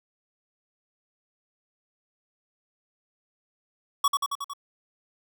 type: tone with echo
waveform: square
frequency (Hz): 1124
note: C#6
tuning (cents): +24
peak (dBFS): -19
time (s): 4.04-4.08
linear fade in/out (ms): 5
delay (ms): 91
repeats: 5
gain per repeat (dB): -3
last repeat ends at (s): 4.535
effects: none